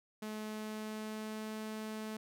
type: tone with pitch glide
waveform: sawtooth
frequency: 214.9 to 217 Hz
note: A3 to A3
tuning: -41 to -24 cents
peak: -36 dBFS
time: 0.22-2.17 s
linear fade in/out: 5 ms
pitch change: +17 cents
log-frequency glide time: 0.42-1.58 s
effects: none